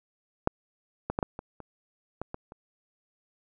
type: clicks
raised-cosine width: 1 ms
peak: -8 / -15 / -13 / -12 / -23 / -28 / -19 / -21 / -30 dBFS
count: 9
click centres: 0.474 / 1.1 / 1.189 / 1.228 / 1.391 / 1.603 / 2.216 / 2.344 / 2.521 s
effects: none